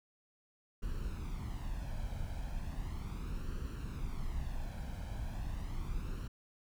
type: noise with flanger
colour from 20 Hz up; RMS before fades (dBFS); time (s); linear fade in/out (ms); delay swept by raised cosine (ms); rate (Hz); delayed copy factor
brown; -39; 0.82-6.28; 10; 0.69 to 1.29; 0.36; +0.6
effects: none